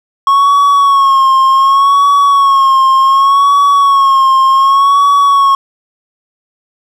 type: tone with vibrato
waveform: triangle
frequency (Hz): 1097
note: C#6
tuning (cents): -18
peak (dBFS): -3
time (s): 0.27-5.55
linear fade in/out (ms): 2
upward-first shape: sine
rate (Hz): 0.67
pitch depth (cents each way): 53
effects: none